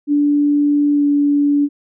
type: tone with pitch glide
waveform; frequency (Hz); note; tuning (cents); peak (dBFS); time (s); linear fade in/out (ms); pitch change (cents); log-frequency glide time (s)
sine; 290.8 to 288.1; D4 to D4; -17 to -33; -11; 0.07-1.69; 50; -16; 0.93-1.04
effects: none